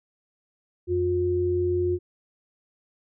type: tone pair together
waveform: sine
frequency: 89.4 / 357.2 Hz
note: F2 / F4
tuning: +41 / +39 cents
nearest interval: 2 octaves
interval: 2398 cents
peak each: -28 / -22 dBFS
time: 0.87-1.99 s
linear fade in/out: 50 ms
effects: none